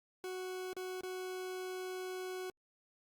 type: tone with dropouts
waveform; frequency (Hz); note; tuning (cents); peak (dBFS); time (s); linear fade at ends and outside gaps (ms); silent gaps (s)
40% pulse; 370; F#4; 0; -39; 0.24-2.5; 1; 0.731-0.766 / 1.009-1.034
effects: Opus 48 kbps